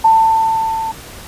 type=tone with level ramp; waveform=sine; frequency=892 Hz; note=A5; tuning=23 cents sharp; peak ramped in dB=-5 to -18 dBFS; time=0.04-0.92 s; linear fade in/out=10 ms; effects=pink hiss -34 dBFS RMS until 1.27 s + resampled to 32000 Hz